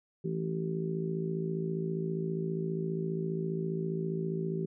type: harmonic tone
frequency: 54.9 Hz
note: A1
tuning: 3 cents flat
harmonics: 3 / 4 / 5 / 6 / 7 / 8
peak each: -33 / -41 / -46 / -47 / -35 / -48 dBFS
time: 0.24-4.66 s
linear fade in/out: 10 ms
effects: none